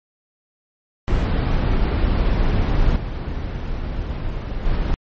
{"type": "noise with level steps", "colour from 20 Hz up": "brown", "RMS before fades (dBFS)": [-17, -25, -20], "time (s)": [1.08, 4.94], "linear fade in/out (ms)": 0, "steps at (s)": [2.96, 4.65], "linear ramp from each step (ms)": 2, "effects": ["low-pass 4000 Hz 12 dB/octave", "MP3 32 kbps"]}